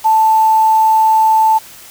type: tone with quantisation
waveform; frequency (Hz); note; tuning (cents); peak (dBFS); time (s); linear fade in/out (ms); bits
sine; 880; A5; 0; -7; 0.04-1.59; 20; 5
effects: white hiss -37 dBFS RMS until 1.9 s